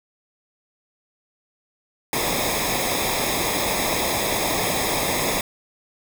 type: noise with comb filter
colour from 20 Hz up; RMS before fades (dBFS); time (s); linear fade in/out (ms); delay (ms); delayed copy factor
pink; -23; 2.13-5.41; 2; 0.68; -0.75
effects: none